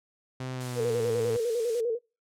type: tone with pitch glide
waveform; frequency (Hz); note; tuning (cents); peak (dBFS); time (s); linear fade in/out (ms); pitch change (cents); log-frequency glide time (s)
sawtooth; 129.1 to 113.69; C3 to A#2; -23 to -43; -29; 0.4-1.37; 5; -220; 0.54-1.1
type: noise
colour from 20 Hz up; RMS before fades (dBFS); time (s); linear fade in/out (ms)
blue; -39; 0.6-1.81; 10
type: tone with vibrato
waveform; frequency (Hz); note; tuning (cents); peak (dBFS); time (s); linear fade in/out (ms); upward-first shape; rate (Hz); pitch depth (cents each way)
sine; 464.5; A#4; -6; -25; 0.75-1.99; 50; square; 10; 66
effects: noise-tail reverb RT60 0.3 s tail -26 dB re dry + low-pass 8000 Hz 12 dB/octave